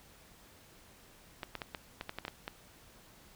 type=clicks; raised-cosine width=0.3 ms; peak=-22 dBFS; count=10; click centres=1.432 / 1.553 / 1.618 / 1.748 / 2.011 / 2.094 / 2.186 / 2.251 / 2.281 / 2.479 s; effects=pink hiss -59 dBFS RMS until 3.35 s